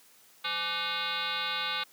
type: tone with frequency modulation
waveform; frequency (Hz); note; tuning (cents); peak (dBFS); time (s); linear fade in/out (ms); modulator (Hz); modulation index
sine; 2496; D#7; +5; -29; 0.44-1.84; 10; 330; 4.8
effects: white hiss -59 dBFS RMS until 1.92 s + high-pass 150 Hz 12 dB/octave